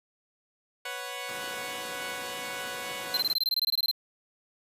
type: chord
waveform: 10% pulse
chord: B suspended second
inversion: none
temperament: equal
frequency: 493.9 / 554.4 / 740 Hz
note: B4 / C#5 / F#5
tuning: 0 / 0 / 0 cents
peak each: -31 dBFS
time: 0.85-3.21 s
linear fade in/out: 5 ms
type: noise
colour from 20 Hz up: pink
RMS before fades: -42 dBFS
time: 1.28-3.34 s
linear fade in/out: 10 ms
type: tone bursts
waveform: square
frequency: 4115 Hz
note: C8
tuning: 30 cents flat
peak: -24 dBFS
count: 15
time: 3.14-3.913 s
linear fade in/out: 2 ms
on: 31 ms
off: 22 ms
effects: high-pass 200 Hz 12 dB/octave + resampled to 32000 Hz